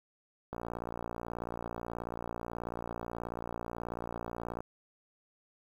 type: click train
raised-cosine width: 1 ms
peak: -24 dBFS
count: 239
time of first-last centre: 0.53-4.605 s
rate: 58.4 Hz
effects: 9-bit